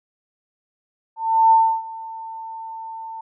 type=tone with ADSR envelope; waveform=sine; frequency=897 Hz; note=A5; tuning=33 cents sharp; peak=-9 dBFS; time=1.16-3.21 s; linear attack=350 ms; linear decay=310 ms; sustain=-21 dB; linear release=5 ms; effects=none